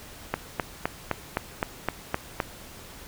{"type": "click train", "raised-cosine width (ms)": 0.5, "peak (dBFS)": -9, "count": 9, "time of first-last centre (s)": [0.34, 2.402], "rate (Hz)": 3.88, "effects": ["pink hiss -45 dBFS RMS until 3.07 s"]}